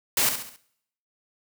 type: noise with echo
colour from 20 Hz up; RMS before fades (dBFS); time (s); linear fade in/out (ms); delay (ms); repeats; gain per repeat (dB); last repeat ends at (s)
white; -22; 0.17-0.29; 2; 68; 4; -7; 0.562
effects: noise-tail reverb RT60 0.7 s tail -20 dB re dry + high-pass 80 Hz 12 dB/octave